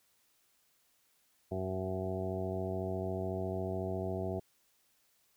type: harmonic tone with a mistuned harmonic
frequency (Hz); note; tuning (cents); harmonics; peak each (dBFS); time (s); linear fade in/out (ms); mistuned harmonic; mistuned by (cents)
94; F#2; +28; 1 / 2 / 3 / 4 / 5 / 6 / 7 / 8 / 9; -39 / -41 / -46 / -39 / -45 / -52 / -40 / -49 / -54; 1.51-4.4; 10; 8; -23
effects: white hiss -72 dBFS RMS until 5.36 s